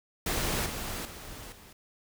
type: noise with level steps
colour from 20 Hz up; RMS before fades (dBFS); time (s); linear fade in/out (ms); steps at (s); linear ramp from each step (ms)
pink; -30 / -36 / -44 / -52; 0.26-1.73; 5; 0.66 / 1.05 / 1.52; 2
effects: none